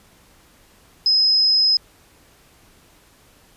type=tone; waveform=sine; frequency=5090 Hz; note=D#8; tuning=39 cents sharp; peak=-13 dBFS; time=1.06-1.77 s; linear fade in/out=2 ms; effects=pink hiss -53 dBFS RMS until 3.56 s + resampled to 32000 Hz